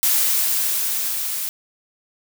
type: noise with level ramp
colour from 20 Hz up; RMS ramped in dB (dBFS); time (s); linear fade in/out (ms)
blue; -17 to -26; 0.03-1.49; 0
effects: none